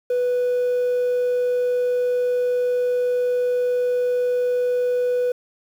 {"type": "tone", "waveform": "triangle", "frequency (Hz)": 493.9, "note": "B4", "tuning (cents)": 0, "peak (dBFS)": -15, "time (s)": [0.1, 5.32], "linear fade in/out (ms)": 5, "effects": ["tanh soft clip ceiling -13 dBFS", "8-bit"]}